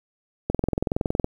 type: click train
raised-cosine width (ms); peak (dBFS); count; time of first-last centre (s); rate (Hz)
2; -9; 17; 0.5-1.244; 21.5
effects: 8-bit